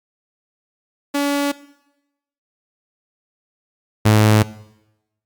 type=tone pair in turn; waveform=sawtooth; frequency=284.7 / 107.32 Hz; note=C#4 / A2; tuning=+46 / -43 cents; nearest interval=octave + perfect fourth; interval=1689 cents; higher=first; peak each=-13 / -6 dBFS; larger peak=second; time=1.14-1.52 / 4.05-4.43 s; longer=neither; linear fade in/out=10 ms; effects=noise-tail reverb RT60 0.9 s tail -19 dB re dry + Opus 48 kbps